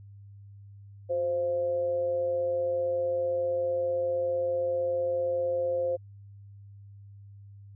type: tone with amplitude modulation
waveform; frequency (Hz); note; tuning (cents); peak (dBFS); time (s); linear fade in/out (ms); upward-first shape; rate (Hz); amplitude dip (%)
sine; 523.3; C5; 0; -23; 1.09-5.97; 20; sine; 162; 50
effects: added 100 Hz sine -46 dBFS peak until 7.75 s